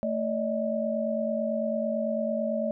sine tone cluster, 223.2 / 579 / 628 Hz, A3 / D5 / D#5, +25 / -25 / +16 cents, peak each -30 dBFS, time 0.03-2.71 s, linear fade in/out 0 ms, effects none

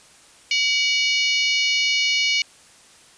harmonic tone with a mistuned harmonic, 727 Hz, F#5, 31 cents flat, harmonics 3 / 4 / 5 / 6 / 7 / 8 / 9, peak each -21 / -23 / -32 / -25 / -28 / -33 / -35 dBFS, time 0.51-2.42 s, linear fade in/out 2 ms, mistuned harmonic 3, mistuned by +78 cents, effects white hiss -50 dBFS RMS until 3.17 s + resampled to 22050 Hz

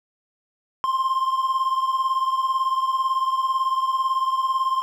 triangle beating tone pair, 1051 / 1069 Hz, C6 / C6, +7 / +37 cents, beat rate 18 Hz, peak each -19 / -24 dBFS, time 0.84-4.82 s, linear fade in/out 0 ms, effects none

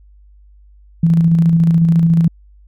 sine tone with tremolo, 166.1 Hz, E3, 13 cents sharp, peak -7 dBFS, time 1.03-2.28 s, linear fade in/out 5 ms, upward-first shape square, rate 14 Hz, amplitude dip 30%, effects added 50 Hz sine -42 dBFS peak until 2.67 s

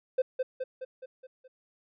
triangle tone with echo, 516 Hz, C5, 24 cents flat, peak -18 dBFS, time 0.18-0.22 s, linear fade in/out 10 ms, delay 210 ms, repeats 6, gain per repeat -5 dB, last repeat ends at 1.48 s, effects tanh soft clip ceiling -19 dBFS + resampled to 11025 Hz

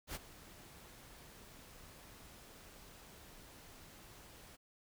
pink noise with ADSR envelope, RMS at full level -41 dBFS, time 0.07-4.57 s, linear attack 80 ms, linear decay 28 ms, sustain -16 dB, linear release 24 ms, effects none

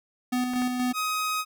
square tone with tremolo, 249.7 Hz, B3, 19 cents sharp, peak -24 dBFS, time 0.32-0.93 s, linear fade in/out 10 ms, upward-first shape square, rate 4.2 Hz, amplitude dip 35%
clicks, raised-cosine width 0.5 ms, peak -23 dBFS, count 2, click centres 0.536 / 0.62 s
sawtooth tone, 1259 Hz, D#6, 20 cents sharp, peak -22 dBFS, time 0.93-1.45 s, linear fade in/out 50 ms
effects none

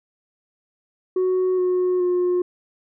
sine tone with pitch steps, 370 / 364.1 / 358.2 Hz, F#4 / F#4 / F4, 0 / -28 / +44 cents, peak -15 dBFS, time 1.16-2.42 s, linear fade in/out 5 ms, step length 420 ms, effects tanh soft clip ceiling -16 dBFS

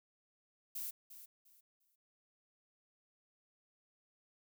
violet noise with echo, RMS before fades -42 dBFS, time 0.75-0.91 s, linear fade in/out 10 ms, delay 350 ms, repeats 3, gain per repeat -12 dB, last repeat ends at 1.96 s, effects none

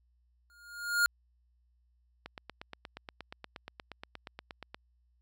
square tone with exponential growth, 1420 Hz, F6, 28 cents sharp, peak -22 dBFS, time 0.5-1.06 s, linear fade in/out 0 ms, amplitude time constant 120 ms
click train, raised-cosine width 0.3 ms, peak -26 dBFS, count 22, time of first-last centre 2.26-4.745 s, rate 8.45 Hz
effects added 60 Hz sine -67 dBFS peak until 5.21 s

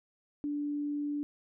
sine tone, 291.7 Hz, D4, 12 cents flat, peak -31 dBFS, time 0.44-1.23 s, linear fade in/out 0 ms, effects none

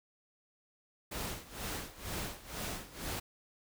pink noise with tremolo, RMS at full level -38 dBFS, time 1.11-3.2 s, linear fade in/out 10 ms, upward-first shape sine, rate 2.1 Hz, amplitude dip 85%, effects none

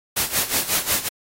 white noise with tremolo, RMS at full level -19 dBFS, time 0.16-1.09 s, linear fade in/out 10 ms, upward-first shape sine, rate 5.5 Hz, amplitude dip 80%, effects AAC 48 kbps

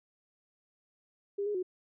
sine tone with pitch steps, 402.4 / 415.2 / 366.7 Hz, G4 / G#4 / F#4, +45 / 0 / -15 cents, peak -30 dBFS, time 1.38-1.629 s, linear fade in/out 10 ms, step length 83 ms, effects none

